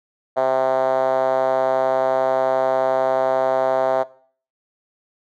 5% pulse tone with band-pass filter, 131.3 Hz, C3, 6 cents sharp, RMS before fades -18 dBFS, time 0.36-4.04 s, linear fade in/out 20 ms, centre 650 Hz, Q 4.6, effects noise-tail reverb RT60 0.5 s tail -20 dB re dry

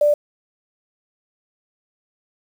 sine tone, 589 Hz, D5, 5 cents sharp, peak -12 dBFS, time 0.01-0.14 s, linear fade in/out 5 ms, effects 7-bit

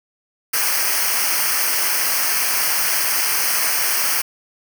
white noise with comb filter, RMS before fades -19 dBFS, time 0.53-4.22 s, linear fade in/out 10 ms, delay 0.27 ms, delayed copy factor -0.85, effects none

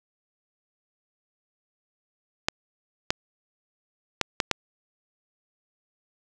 clicks, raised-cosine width 0.2 ms, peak -4 dBFS, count 5, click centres 2.485 / 3.105 / 4.213 / 4.402 / 4.513 s, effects none

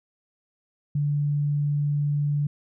sine tone, 145.7 Hz, D3, 13 cents flat, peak -21 dBFS, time 0.95-2.47 s, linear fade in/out 5 ms, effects none

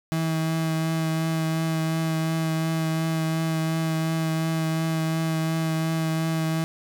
35% pulse tone with vibrato, 161.1 Hz, E3, 39 cents flat, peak -21 dBFS, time 0.12-6.64 s, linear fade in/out 0 ms, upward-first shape triangle, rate 2.8 Hz, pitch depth 16 cents each way, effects none

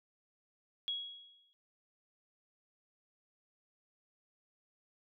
sine tone with exponential decay, 3322 Hz, G#7, in tune, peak -32 dBFS, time 0.88-1.53 s, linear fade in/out 0 ms, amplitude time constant 140 ms, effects none

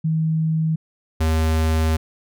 sine / square tone pair in turn, 159.3 / 79.65 Hz, D#3 / D#2, +41 / +41 cents, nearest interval octave, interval 1200 cents, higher first, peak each -17 dBFS, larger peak neither, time 0.04-0.76 / 1.2-1.97 s, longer second, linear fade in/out 10 ms, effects none

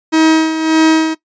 45% pulse tone with tremolo, 318.3 Hz, D#4, 39 cents sharp, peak -6 dBFS, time 0.12-1.15 s, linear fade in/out 20 ms, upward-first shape sine, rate 1.7 Hz, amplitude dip 65%, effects noise-tail reverb RT60 0.1 s tail -18 dB re dry + resampled to 16000 Hz

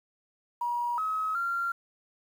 sine tone with pitch steps, 958 / 1278 / 1381 Hz, A#5 / D#6 / F6, +47 / +46 / -20 cents, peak -27 dBFS, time 0.61-1.72 s, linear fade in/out 5 ms, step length 370 ms, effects 9-bit

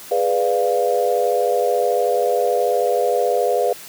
sine chord, G# diminished seventh, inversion none, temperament equal, 415.3 / 493.9 / 587.3 / 698.5 Hz, G#4 / B4 / D5 / F5, 0 / 0 / 0 / 0 cents, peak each -22 / -19 / -23 / -21 dBFS, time 0.11-3.73 s, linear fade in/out 5 ms, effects white hiss -38 dBFS RMS until 3.88 s + high-pass 100 Hz 12 dB/octave

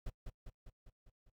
brown noise with echo, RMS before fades -40 dBFS, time 0.06-0.1 s, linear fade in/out 5 ms, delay 200 ms, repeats 6, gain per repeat -4 dB, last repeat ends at 1.3 s, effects noise-tail reverb RT60 0.1 s tail -22 dB re dry

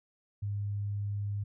sine tone, 101.9 Hz, G#2, 32 cents flat, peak -31 dBFS, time 0.42-1.44 s, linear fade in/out 10 ms, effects none

